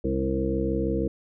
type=harmonic tone with a mistuned harmonic; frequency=66.3 Hz; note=C2; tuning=23 cents sharp; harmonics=1 / 2 / 3 / 4 / 5 / 7 / 8; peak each=-30 / -34 / -30 / -34 / -29 / -29 / -35 dBFS; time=0.04-1.08 s; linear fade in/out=5 ms; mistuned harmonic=4; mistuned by=+46 cents; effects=none